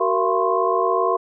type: tone cluster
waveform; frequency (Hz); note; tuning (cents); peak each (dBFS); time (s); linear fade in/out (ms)
sine; 378.2 / 465.8 / 679 / 1025 / 1083; F#4 / A#4 / F5 / C6 / C#6; +38 / -1 / -49 / -36 / -41; -23; 0-1.17; 10
effects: none